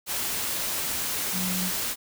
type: tone in noise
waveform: sine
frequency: 183.6 Hz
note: F#3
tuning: 13 cents flat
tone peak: -29 dBFS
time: 1.32-1.72 s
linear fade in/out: 50 ms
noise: white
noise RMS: -29 dBFS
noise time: 0.06-1.96 s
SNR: -3 dB
effects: none